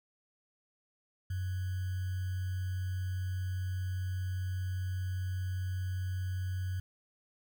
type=tone with sample-and-hold; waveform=sine; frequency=92.5 Hz; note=F#2; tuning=in tune; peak=-32 dBFS; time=1.3-6.8 s; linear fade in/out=5 ms; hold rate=1575 Hz; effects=none